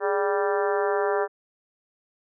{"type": "harmonic tone with a mistuned harmonic", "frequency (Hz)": 196, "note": "G3", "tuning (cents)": 0, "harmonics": [2, 3, 4, 5, 6, 7, 8, 9], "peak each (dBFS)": [-24, -28, -30, -32, -34, -35, -36, -37], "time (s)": [0, 1.28], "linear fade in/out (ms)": 50, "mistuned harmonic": 2, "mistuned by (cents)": 88, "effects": []}